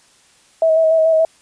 sine tone with vibrato, 643 Hz, E5, 43 cents flat, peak -10 dBFS, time 0.62-1.25 s, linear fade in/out 2 ms, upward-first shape square, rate 6.9 Hz, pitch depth 20 cents each way, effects white hiss -52 dBFS RMS until 1.41 s + resampled to 22050 Hz

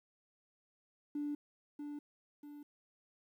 triangle tone with echo, 292.6 Hz, D4, 6 cents flat, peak -32 dBFS, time 1.15-1.35 s, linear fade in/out 5 ms, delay 640 ms, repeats 2, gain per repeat -7 dB, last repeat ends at 2.63 s, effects tanh soft clip ceiling -33 dBFS + 12-bit

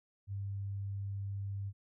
sine tone, 99.2 Hz, G2, 21 cents sharp, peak -36 dBFS, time 0.27-1.73 s, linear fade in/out 50 ms, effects none

